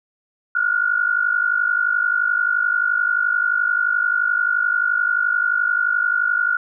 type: tone pair together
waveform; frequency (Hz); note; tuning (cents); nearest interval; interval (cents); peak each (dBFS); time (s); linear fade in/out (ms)
sine; 1410 / 1461.5; F6 / F#6; +16 / -22; minor second; 62; -19; 0.55-6.57; 5
effects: none